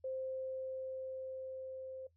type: tone with level ramp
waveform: sine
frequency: 523.3 Hz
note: C5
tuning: in tune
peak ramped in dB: -37 to -44 dBFS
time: 0.04-2.07 s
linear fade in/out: 5 ms
effects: noise-tail reverb RT60 0.1 s tail -17 dB re dry + added 83 Hz sine -70 dBFS peak until 2.16 s